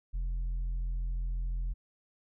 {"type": "tone with tanh clipping", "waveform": "triangle", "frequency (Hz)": 42.9, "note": "F1", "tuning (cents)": -30, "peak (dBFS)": -31, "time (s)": [0.13, 1.74], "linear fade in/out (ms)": 20, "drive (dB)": 8, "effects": []}